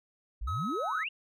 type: exponential sweep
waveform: sine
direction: up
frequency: 46.25 to 2960 Hz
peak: -32 dBFS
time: 0.41-1.09 s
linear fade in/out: 10 ms
type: tone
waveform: triangle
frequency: 1279 Hz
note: D#6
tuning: 47 cents sharp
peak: -31 dBFS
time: 0.47-1.04 s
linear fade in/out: 10 ms
type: tone with exponential growth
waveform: sine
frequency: 1488 Hz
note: F#6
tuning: 9 cents sharp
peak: -35 dBFS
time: 0.67-0.99 s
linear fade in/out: 1 ms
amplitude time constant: 69 ms
effects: none